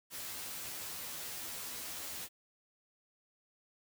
white noise with comb filter, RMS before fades -43 dBFS, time 0.1-2.29 s, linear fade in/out 50 ms, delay 12 ms, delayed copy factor +0.9, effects none

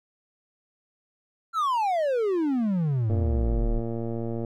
triangle exponential sweep, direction down, 1389 to 31.76 Hz, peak -20 dBFS, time 1.53-3.82 s, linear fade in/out 50 ms
click train, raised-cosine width 2 ms, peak -19 dBFS, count 156, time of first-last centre 3.1-4.448 s, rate 115 Hz
effects none

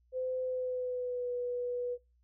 sine tone with pitch glide, 512 to 490 Hz, C5 to B4, -38 to -14 cents, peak -32 dBFS, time 0.12-1.98 s, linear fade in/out 50 ms, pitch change -76 cents, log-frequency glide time 0.42-1.32 s, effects noise-tail reverb RT60 0.2 s tail -19 dB re dry + added 60 Hz sine -66 dBFS peak until 2.23 s

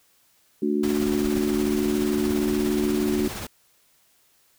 sine chord, D major, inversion second, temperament just, 220.2 / 293.7 / 367.1 Hz, A3 / D4 / F#4, +2 / 0 / -14 cents, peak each -25 dBFS, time 0.62-3.28 s, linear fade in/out 5 ms
pink noise with tremolo, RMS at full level -32 dBFS, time 0.83-3.47 s, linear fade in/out 5 ms, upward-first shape triangle, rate 17 Hz, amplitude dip 40%
effects white hiss -62 dBFS RMS until 4.58 s

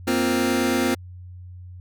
sawtooth chord, Bb suspended second, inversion none, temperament just, 233.1 / 262.2 / 349.6 Hz, Bb3 / C4 / F4, 0 / +4 / +2 cents, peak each -21 / -18 / -20 dBFS, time 0.07-0.95 s, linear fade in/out 10 ms, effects added 90 Hz sine -37 dBFS peak until 1.8 s

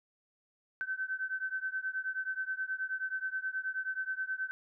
sine beating tone pair, 1529 / 1538.4 Hz, G6 / G6, -44 / -33 cents, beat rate 9.4 Hz, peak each -36 / -37 dBFS, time 0.81-4.51 s, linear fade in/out 0 ms, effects none

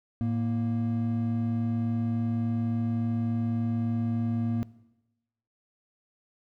triangle tone pair together, 110 / 233.5 Hz, A2 / A#3, 0 / +3 cents, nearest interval octave + minor second, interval 1303 cents, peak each -26 dBFS, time 0.21-4.63 s, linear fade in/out 0 ms, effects noise-tail reverb RT60 1.0 s tail -20 dB re dry

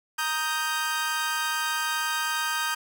sawtooth chord, Eb major, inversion second, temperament equal, 932.3 / 1244.5 / 1568 Hz, Bb5 / Eb6 / G6, 0 / 0 / 0 cents, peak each -28 / -27 / -25 dBFS, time 0.18-2.75 s, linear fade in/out 10 ms, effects none

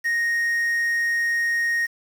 triangle tone with quantisation, 1864.7 Hz, A#6, in tune, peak -18 dBFS, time 0.04-1.87 s, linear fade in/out 20 ms, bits 7, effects none

